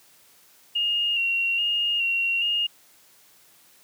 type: tone with vibrato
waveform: sine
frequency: 2794 Hz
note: F7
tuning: in tune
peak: -21 dBFS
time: 0.75-2.67 s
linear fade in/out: 10 ms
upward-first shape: square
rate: 1.2 Hz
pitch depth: 30 cents each way
effects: white hiss -56 dBFS RMS until 3.83 s + high-pass 100 Hz 12 dB/octave